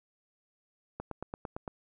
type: click train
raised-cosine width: 1 ms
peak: -23 dBFS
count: 7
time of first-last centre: 1-1.678 s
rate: 8.85 Hz
effects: none